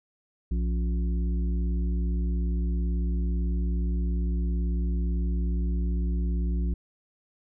harmonic tone with a mistuned harmonic, 59.4 Hz, A#1, 33 cents sharp, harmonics 1 / 3 / 5 / 6, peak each -24 / -33 / -41 / -44 dBFS, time 0.51-6.74 s, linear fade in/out 5 ms, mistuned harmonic 5, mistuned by -110 cents, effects none

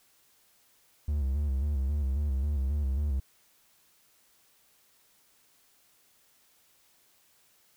triangle tone with vibrato, 70 Hz, C#2, 18 cents sharp, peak -24 dBFS, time 1.08-3.2 s, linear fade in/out 5 ms, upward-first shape square, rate 3.7 Hz, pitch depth 84 cents each way, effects white hiss -65 dBFS RMS until 7.76 s

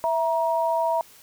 sine tone pair together, 659.3 / 945.4 Hz, E5 / A#5, 0 / +24 cents, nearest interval tritone, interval 624 cents, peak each -23 dBFS, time 0.04-1.01 s, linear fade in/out 0 ms, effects white hiss -51 dBFS RMS until 1.22 s

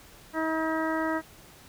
harmonic tone, 319.2 Hz, D#4, 44 cents sharp, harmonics 1 / 2 / 3 / 4 / 5 / 6, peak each -29 / -32 / -34 / -35 / -36 / -37 dBFS, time 0.33-1.22 s, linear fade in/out 50 ms, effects pink hiss -52 dBFS RMS until 1.68 s

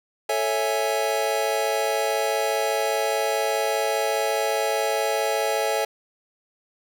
square chord, A major seventh, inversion none, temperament equal, 440 / 554.4 / 659.3 / 830.6 Hz, A4 / C#5 / E5 / G#5, 0 / 0 / 0 / 0 cents, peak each -28 dBFS, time 0.29-5.85 s, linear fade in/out 5 ms, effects none

